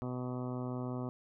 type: harmonic tone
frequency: 125.5 Hz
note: B2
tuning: 28 cents sharp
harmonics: 1 / 2 / 3 / 4 / 5 / 6 / 7 / 8 / 9 / 10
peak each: -39 / -39 / -45 / -48 / -48 / -52 / -54 / -54 / -52 / -56 dBFS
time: 0.02-1.09 s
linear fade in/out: 0 ms
effects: none